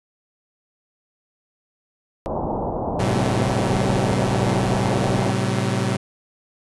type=low-pass noise; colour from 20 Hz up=white; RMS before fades=-25 dBFS; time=2.26-5.31 s; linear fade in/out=0 ms; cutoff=910 Hz; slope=48 dB/octave
type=chord; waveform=sawtooth; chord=F# diminished; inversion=first; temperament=equal with one note detuned; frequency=110 / 130.81 / 189.76 Hz; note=A2 / C3 / F#3; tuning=0 / 0 / +44 cents; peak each=-20 dBFS; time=2.99-5.97 s; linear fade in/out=10 ms
effects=resampled to 24000 Hz